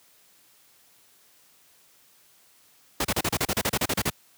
pink noise bursts, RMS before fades -24 dBFS, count 14, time 3-4.1 s, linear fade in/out 5 ms, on 47 ms, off 34 ms, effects white hiss -59 dBFS RMS until 4.37 s + high-pass 80 Hz 12 dB/octave

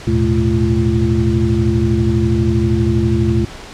sine tone cluster, 79.1 / 110.5 / 122.9 / 215.2 / 342 Hz, D#2 / A2 / B2 / A3 / F4, +29 / +8 / -8 / -38 / -36 cents, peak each -18 dBFS, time 0.07-3.45 s, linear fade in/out 5 ms, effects pink hiss -33 dBFS RMS until 3.73 s + low-pass 6000 Hz 12 dB/octave

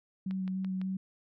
sine tone with vibrato, 188.5 Hz, F#3, 32 cents sharp, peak -31 dBFS, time 0.26-0.97 s, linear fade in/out 5 ms, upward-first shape square, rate 3.4 Hz, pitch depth 10 cents each way
click train, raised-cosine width 0.3 ms, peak -32 dBFS, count 4, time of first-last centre 0.31-0.815 s, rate 5.94 Hz
effects none

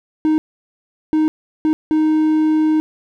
triangle tone bursts at uneven times, 311.1 Hz, D#4, in tune, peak -10 dBFS, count 4, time 0.25-0.38 / 1.13-1.28 / 1.65-1.73 / 1.91-2.8 s, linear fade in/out 0 ms, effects none

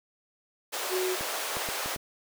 pink high-pass noise, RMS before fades -33 dBFS, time 0.72-1.97 s, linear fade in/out 20 ms, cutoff 450 Hz, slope 24 dB/octave
sine tone, 370 Hz, F#4, in tune, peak -27 dBFS, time 0.89-1.17 s, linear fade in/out 50 ms
clicks, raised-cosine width 2 ms, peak -25 dBFS, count 5, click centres 1.21 / 1.569 / 1.688 / 1.86 / 1.962 s
effects none

